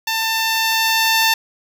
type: tone with level ramp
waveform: 10% pulse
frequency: 894 Hz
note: A5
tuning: 27 cents sharp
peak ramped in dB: -10 to -4 dBFS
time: 0.07-1.34 s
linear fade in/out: 5 ms
effects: none